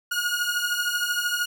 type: beating tone pair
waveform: sawtooth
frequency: 1434 / 1447 Hz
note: F6 / F#6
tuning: +45 / -39 cents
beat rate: 13 Hz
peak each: -23 dBFS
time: 0.11-1.46 s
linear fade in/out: 10 ms
effects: none